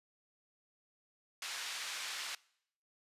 pink band-pass noise, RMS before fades -42 dBFS, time 1.42-2.35 s, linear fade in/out 2 ms, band 1700 to 6800 Hz, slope 12 dB/octave, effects noise-tail reverb RT60 0.7 s tail -23 dB re dry + resampled to 32000 Hz

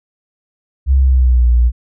sine tone with pitch glide, 67 to 59.69 Hz, C2 to A#1, +42 to +42 cents, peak -7 dBFS, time 0.86-1.72 s, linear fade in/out 50 ms, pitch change -200 cents, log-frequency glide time 0.98-1.48 s, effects none

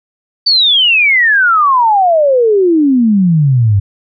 sine exponential sweep, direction down, 4622 to 95.7 Hz, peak -6 dBFS, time 0.46-3.8 s, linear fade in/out 10 ms, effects none

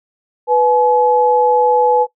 sine tone pair together, 493.9 / 851.6 Hz, B4 / G#5, 0 / +43 cents, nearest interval major sixth, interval 943 cents, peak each -12 dBFS, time 0.47-2.07 s, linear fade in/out 50 ms, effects noise-tail reverb RT60 0.1 s tail -19 dB re dry

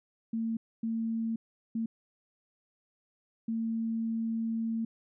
sine tone bursts at uneven times, 226.2 Hz, A3, 48 cents sharp, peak -29 dBFS, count 4, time 0.33-0.57 / 0.83-1.36 / 1.75-1.86 / 3.48-4.85 s, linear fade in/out 5 ms, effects none

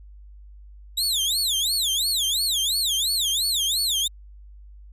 sawtooth tone with vibrato, 3729 Hz, A#7, in tune, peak -18 dBFS, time 0.97-4.08 s, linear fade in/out 10 ms, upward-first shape sine, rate 2.9 Hz, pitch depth 300 cents each way, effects added 50 Hz sine -42 dBFS peak until 4.92 s + resampled to 32000 Hz

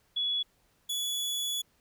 sine / sawtooth tone pair in turn, 3389 / 3409 Hz, G#7 / G#7, +34 / +45 cents, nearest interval unison, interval 11 cents, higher second, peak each -27 dBFS, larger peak neither, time 0.16-0.43 / 0.89-1.62 s, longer second, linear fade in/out 10 ms, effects pink hiss -69 dBFS RMS until 1.8 s

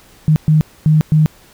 sine tone bursts at uneven times, 154.7 Hz, D#3, 10 cents flat, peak -7 dBFS, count 4, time 0.28-0.36 / 0.48-0.61 / 0.86-1.01 / 1.12-1.26 s, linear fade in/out 0 ms, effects pink hiss -46 dBFS RMS until 1.53 s

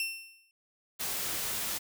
sawtooth tone with exponential decay, 2700 Hz, E7, 41 cents sharp, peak -25 dBFS, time 0-0.51 s, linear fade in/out 1 ms, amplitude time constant 110 ms
white noise, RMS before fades -34 dBFS, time 0.99-1.79 s, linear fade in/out 20 ms
effects none

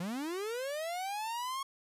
45% pulse linear sweep, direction up, 164.81 to 1100 Hz, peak -35 dBFS, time 0-1.63 s, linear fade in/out 5 ms, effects resampled to 32000 Hz

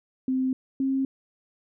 sine tone pair in turn, 260 / 267.9 Hz, C4 / C4, -11 / +41 cents, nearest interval minor second, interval 52 cents, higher second, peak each -22 dBFS, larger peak neither, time 0.28-0.53 / 0.8-1.05 s, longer neither, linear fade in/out 2 ms, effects none

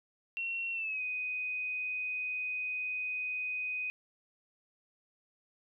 sine tone with pitch glide, 2725 to 2499 Hz, F7 to D#7, -43 to +7 cents, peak -33 dBFS, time 0.37-3.9 s, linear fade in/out 0 ms, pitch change -150 cents, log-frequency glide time 0.73-1.02 s, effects none

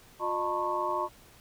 sine tone cluster, 356.6 / 610 / 894 / 988 / 1093 Hz, F4 / D#5 / A5 / B5 / C#6, +36 / -34 / +27 / 0 / -25 cents, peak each -36 / -34 / -34 / -35 / -32 dBFS, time 0.19-1.09 s, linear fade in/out 50 ms, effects pink hiss -56 dBFS RMS until 1.4 s

